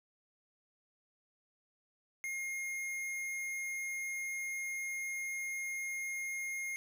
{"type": "tone with hard clipping", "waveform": "sine", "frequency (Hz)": 2137, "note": "C7", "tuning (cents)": 36, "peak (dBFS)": -38, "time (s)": [2.24, 6.76], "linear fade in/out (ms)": 0, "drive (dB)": 15, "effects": []}